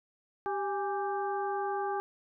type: harmonic tone with a mistuned harmonic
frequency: 392 Hz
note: G4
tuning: in tune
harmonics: 1 / 2 / 3 / 4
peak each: -34 / -33 / -39 / -43 dBFS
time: 0.46-2 s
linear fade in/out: 0 ms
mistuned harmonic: 2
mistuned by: +75 cents
effects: none